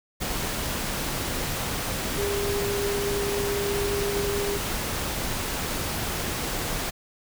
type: tone in noise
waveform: sine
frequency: 403.6 Hz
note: G#4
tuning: 49 cents flat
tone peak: -26 dBFS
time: 2.17-4.59 s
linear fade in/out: 20 ms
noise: pink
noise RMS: -29 dBFS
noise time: 0.2-6.91 s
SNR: 0 dB
effects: none